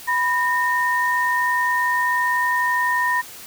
sine tone pair together, 987.8 / 1835.3 Hz, B5 / A#6, 0 / -27 cents, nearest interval major seventh, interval 1073 cents, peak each -20 dBFS, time 0.07-3.22 s, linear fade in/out 20 ms, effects white hiss -39 dBFS RMS until 3.46 s

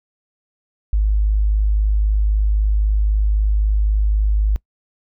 sine tone, 51.91 Hz, G#1, in tune, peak -13 dBFS, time 0.93-4.56 s, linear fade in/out 0 ms, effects noise-tail reverb RT60 0.1 s tail -23 dB re dry

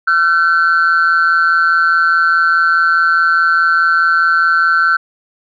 sine tone pair together, 1360 / 1524.8 Hz, F6 / G6, -46 / -48 cents, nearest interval major second, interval 198 cents, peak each -10 dBFS, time 0.07-4.97 s, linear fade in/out 10 ms, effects tanh soft clip ceiling -5 dBFS

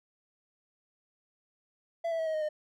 triangle tone with pitch steps, 670 / 657.3 / 644.9 / 632.8 / 620.8 / 609.1 Hz, E5 / E5 / E5 / D#5 / D#5 / D#5, +28 / -5 / -38 / +29 / -4 / -37 cents, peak -27 dBFS, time 2.04-2.49 s, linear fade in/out 10 ms, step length 75 ms, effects none

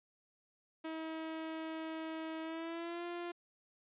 sawtooth tone with pitch glide, 320.1 to 347.1 Hz, D#4 to F4, +49 to -11 cents, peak -36 dBFS, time 0.84-3.32 s, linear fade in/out 10 ms, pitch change +140 cents, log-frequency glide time 2.42-3.05 s, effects resampled to 8000 Hz

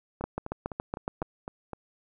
two click trains, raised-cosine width 1 ms, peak -22 / -16 dBFS, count 7 / 8, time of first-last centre 0.21-1.733 / 0.24-1.219 s, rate 3.94 / 7.15 Hz, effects none

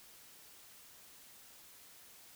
silence, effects white hiss -58 dBFS RMS until 2.35 s

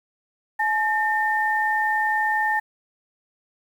sine tone pair together, 854.2 / 1810 Hz, G#5 / A6, +48 / +48 cents, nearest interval octave + minor second, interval 1300 cents, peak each -22 dBFS, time 0.59-2.6 s, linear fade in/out 10 ms, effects 8-bit

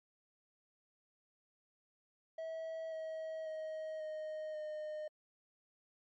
triangle tone with pitch steps, 647 / 638.1 / 629.3 / 620.6 / 612.1 Hz, E5 / D#5 / D#5 / D#5 / D#5, -32 / +44 / +19 / -5 / -28 cents, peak -38 dBFS, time 2.38-5.08 s, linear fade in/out 5 ms, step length 540 ms, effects MP3 32 kbps

